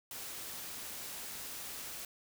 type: noise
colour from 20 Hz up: white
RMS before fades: -44 dBFS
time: 0.11-2.05 s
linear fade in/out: 2 ms
effects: none